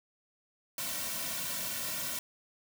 white noise with comb filter, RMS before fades -36 dBFS, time 0.78-2.19 s, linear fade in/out 2 ms, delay 2.4 ms, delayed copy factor -0.95, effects none

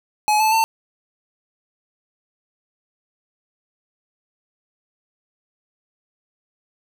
square tone with pitch steps, 847 / 870.8 / 895.3 Hz, G#5 / A5 / A5, +34 / -18 / +30 cents, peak -15 dBFS, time 0.28-0.64 s, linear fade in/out 0 ms, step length 120 ms, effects none

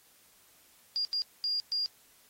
sine tone bursts at uneven times, 4818 Hz, D8, 43 cents sharp, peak -28 dBFS, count 4, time 0.96-1.05 / 1.13-1.22 / 1.44-1.6 / 1.72-1.86 s, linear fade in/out 0 ms, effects white hiss -62 dBFS RMS until 2.29 s + AAC 48 kbps

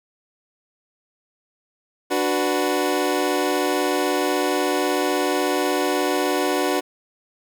25% pulse chord, B minor, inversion first, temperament equal, 293.7 / 370 / 493.9 Hz, D4 / F#4 / B4, 0 / 0 / 0 cents, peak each -20 / -19 / -22 dBFS, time 2.1-6.81 s, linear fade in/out 20 ms, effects none

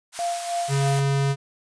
white high-pass noise, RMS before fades -33 dBFS, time 0.12-1.03 s, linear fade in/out 50 ms, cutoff 670 Hz, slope 96 dB/octave
sine tone with tremolo, 693 Hz, F5, 14 cents flat, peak -22 dBFS, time 0.19-0.99 s, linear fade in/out 0 ms, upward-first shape sine, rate 3.2 Hz, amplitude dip 65%
square tone, 138.59 Hz, C#3, in tune, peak -20 dBFS, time 0.68-1.36 s, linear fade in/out 50 ms
effects resampled to 22050 Hz

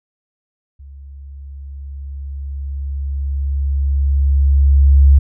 sine tone with level ramp, 69.3 Hz, C#2, in tune, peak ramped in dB -34 to -4 dBFS, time 0.79-5.19 s, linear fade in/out 10 ms, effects none

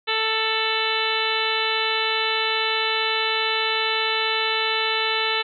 harmonic tone with a mistuned harmonic, 442.4 Hz, A4, 9 cents sharp, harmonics 1 / 2 / 3 / 4 / 5 / 6 / 7 / 8 / 9, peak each -29 / -29 / -29 / -29 / -29 / -29 / -29 / -29 / -29 dBFS, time 0.07-5.43 s, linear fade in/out 20 ms, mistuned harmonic 7, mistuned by -48 cents, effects none

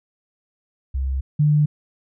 sine tone pair in turn, 66.5 / 149.29 Hz, C2 / D3, +29 / +29 cents, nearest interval octave + major second, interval 1400 cents, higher second, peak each -20 / -13 dBFS, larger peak second, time 0.94-1.21 / 1.39-1.66 s, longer neither, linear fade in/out 10 ms, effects none

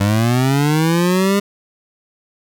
25% pulse linear sweep, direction up, 98 to 203 Hz, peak -9 dBFS, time 0-1.4 s, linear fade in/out 10 ms, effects none

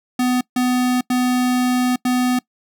square tone bursts at uneven times, 250 Hz, B3, 21 cents sharp, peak -16 dBFS, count 4, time 0.19-0.41 / 0.56-1.01 / 1.1-1.96 / 2.05-2.39 s, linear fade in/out 5 ms, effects noise-tail reverb RT60 0.1 s tail -23 dB re dry

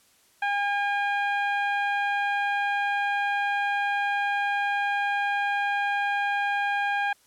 15% pulse tone with low-pass filter, 810 Hz, G#5, 43 cents flat, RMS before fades -26 dBFS, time 0.42-7.13 s, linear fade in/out 5 ms, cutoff 1800 Hz, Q 1, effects white hiss -61 dBFS RMS until 7.26 s + low-pass 12000 Hz 12 dB/octave

